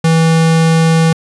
square tone, 162.9 Hz, E3, 20 cents flat, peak -8 dBFS, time 0.04-1.13 s, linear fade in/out 5 ms, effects resampled to 24000 Hz

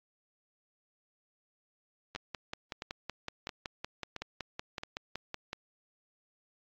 two click trains, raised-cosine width 0.2 ms, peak -21 / -19 dBFS, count 5 / 19, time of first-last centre 2.15-4.835 / 2.16-5.531 s, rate 1.49 / 5.34 Hz, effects low-pass 5000 Hz 12 dB/octave + AAC 64 kbps

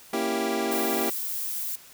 25% pulse chord, A# diminished seventh, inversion none, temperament equal, 233.1 / 277.2 / 329.6 / 392 Hz, A#3 / C#4 / E4 / G4, 0 / 0 / 0 / 0 cents, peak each -27 / -30 / -27 / -25 dBFS, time 0.13-1.1 s, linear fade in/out 5 ms
violet noise, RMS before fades -31 dBFS, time 0.71-1.76 s, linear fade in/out 10 ms
effects white hiss -50 dBFS RMS until 1.93 s

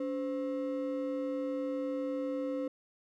triangle ring-modulated tone, 400 Hz, G4, 35 cents sharp, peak -27 dBFS, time 0-2.68 s, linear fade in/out 5 ms, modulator 116 Hz, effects none

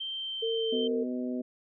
sine tone with pitch glide, 3136 to 3116 Hz, G7 to G7, 0 to -11 cents, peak -33 dBFS, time 0-0.88 s, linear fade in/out 10 ms, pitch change -11 cents, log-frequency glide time 0.12-0.4 s
sine tone with vibrato, 451.2 Hz, A4, 44 cents sharp, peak -28 dBFS, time 0.42-1.04 s, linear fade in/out 10 ms, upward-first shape sine, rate 2.5 Hz, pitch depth 14 cents each way
harmonic tone, 125 Hz, B2, 21 cents sharp, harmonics 2 / 3 / 4 / 5, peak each -31 / -39 / -42 / -42 dBFS, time 0.72-1.42 s, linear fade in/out 10 ms
effects none

